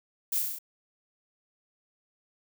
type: noise with echo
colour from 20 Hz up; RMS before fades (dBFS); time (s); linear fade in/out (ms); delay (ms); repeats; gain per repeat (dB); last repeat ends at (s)
violet; -29; 0.32-0.39; 5; 33; 6; -2; 0.588
effects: none